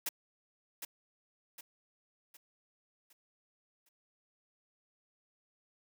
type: noise with echo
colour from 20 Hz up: white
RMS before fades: -35 dBFS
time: 0.06-0.09 s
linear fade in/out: 5 ms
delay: 760 ms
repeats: 5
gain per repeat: -7 dB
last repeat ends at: 3.89 s
effects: high-pass 200 Hz 12 dB/octave